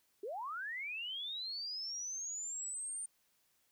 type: linear sweep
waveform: sine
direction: up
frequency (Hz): 369.3 to 9040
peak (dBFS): -39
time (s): 0.23-3.06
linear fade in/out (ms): 5
effects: white hiss -75 dBFS RMS until 3.71 s